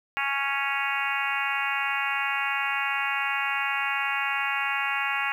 harmonic tone, 277.2 Hz, C#4, in tune, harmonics 3 / 4 / 5 / 6 / 7 / 8 / 9 / 10, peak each -33 / -33 / -33 / -33 / -33 / -33 / -33 / -33 dBFS, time 0.17-5.32 s, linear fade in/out 0 ms, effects 9-bit

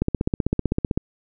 click train, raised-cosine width 3 ms, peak -7 dBFS, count 16, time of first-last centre 0.02-0.975 s, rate 15.7 Hz, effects none

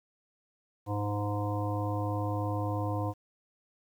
harmonic tone, 103.2 Hz, G#2, 10 cents flat, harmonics 1 / 3 / 5 / 7 / 9 / 10, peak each -31 / -36 / -38 / -39 / -41 / -41 dBFS, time 0.86-3.14 s, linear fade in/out 50 ms, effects 10-bit

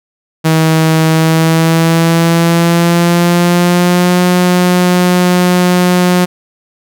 sawtooth tone with pitch glide, 159.9 to 179.48 Hz, D#3 to F3, +48 to +48 cents, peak -3 dBFS, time 0.44-6.26 s, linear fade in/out 20 ms, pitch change +200 cents, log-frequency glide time 1.09-4.22 s, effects none

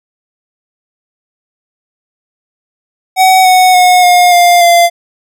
square tone with pitch steps, 752 / 739.1 / 726.4 / 713.9 / 701.6 / 689.6 Hz, F#5 / F#5 / F#5 / F5 / F5 / F5, +28 / -2 / -32 / +38 / +8 / -22 cents, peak -4 dBFS, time 3.16-4.9 s, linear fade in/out 50 ms, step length 290 ms, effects none

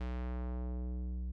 square tone with low-pass filter sweep, 61.74 Hz, B1, in tune, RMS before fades -38 dBFS, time 0-1.32 s, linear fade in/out 10 ms, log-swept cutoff 3700 to 150 Hz, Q 0.71, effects none

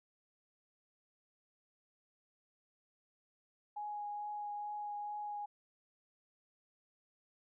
sine tone with vibrato, 830.6 Hz, G#5, in tune, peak -39 dBFS, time 3.76-5.46 s, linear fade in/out 10 ms, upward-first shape triangle, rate 2.3 Hz, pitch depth 12 cents each way, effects none

